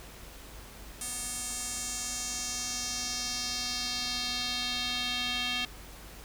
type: tone with band-pass filter sweep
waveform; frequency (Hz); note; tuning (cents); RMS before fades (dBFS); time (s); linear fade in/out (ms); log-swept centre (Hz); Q
square; 246.4; B3; -4; -34; 1.01-5.65; 2; 8900 to 3200; 2.7
effects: added 50 Hz sine -49 dBFS peak until 6.24 s + pink hiss -49 dBFS RMS until 6.24 s